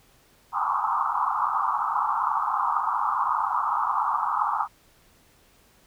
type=band-pass noise; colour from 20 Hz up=white; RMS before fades=-25 dBFS; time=0.52-4.68 s; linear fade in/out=50 ms; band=800 to 1300 Hz; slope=96 dB/octave; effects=pink hiss -59 dBFS RMS until 5.86 s